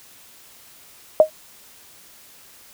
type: tone with exponential decay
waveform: sine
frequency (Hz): 622.3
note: D#5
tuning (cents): 0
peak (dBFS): -3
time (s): 1.2-1.3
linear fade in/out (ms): 1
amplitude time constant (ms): 20
effects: white hiss -48 dBFS RMS until 2.73 s